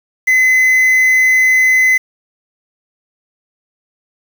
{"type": "tone with quantisation", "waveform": "triangle", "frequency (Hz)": 2034, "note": "C7", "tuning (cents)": -50, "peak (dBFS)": -6, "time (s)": [0.27, 1.98], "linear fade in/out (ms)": 10, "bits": 5, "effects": []}